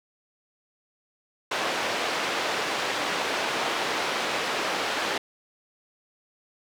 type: band-pass noise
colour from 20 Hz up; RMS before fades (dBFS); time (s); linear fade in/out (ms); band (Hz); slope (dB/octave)
pink; -28; 1.51-5.18; 5; 450 to 4100; 12
effects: none